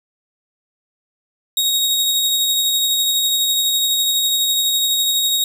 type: tone with tremolo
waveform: sawtooth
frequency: 3767 Hz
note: A#7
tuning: 17 cents sharp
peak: -11 dBFS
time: 1.57-5.44 s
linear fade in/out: 2 ms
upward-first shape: sine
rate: 12 Hz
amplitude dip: 25%
effects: none